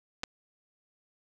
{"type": "clicks", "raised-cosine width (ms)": 0.2, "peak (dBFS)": -17, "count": 2, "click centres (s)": [0.234, 0.238], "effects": []}